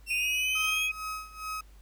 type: linear sweep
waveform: sawtooth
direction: up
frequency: 2700 to 3322 Hz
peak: -29 dBFS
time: 0.06-0.9 s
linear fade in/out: 50 ms
type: tone with pitch glide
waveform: sine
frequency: 2498 to 2518 Hz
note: D#7 to D#7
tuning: +6 to +20 cents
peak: -27 dBFS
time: 0.1-0.92 s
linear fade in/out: 10 ms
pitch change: +14 cents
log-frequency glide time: 0.2-0.28 s
type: tone with tremolo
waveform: 35% pulse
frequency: 1271 Hz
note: D#6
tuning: 36 cents sharp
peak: -31 dBFS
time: 0.55-1.61 s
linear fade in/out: 5 ms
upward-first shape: sine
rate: 2.3 Hz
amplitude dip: 85%
effects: added 50 Hz sine -50 dBFS peak until 1.81 s + pink hiss -63 dBFS RMS until 1.81 s